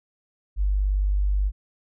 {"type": "tone", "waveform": "sine", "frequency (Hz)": 49.27, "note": "G1", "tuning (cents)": 10, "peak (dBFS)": -19, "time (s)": [0.56, 1.52], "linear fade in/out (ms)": 50, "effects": []}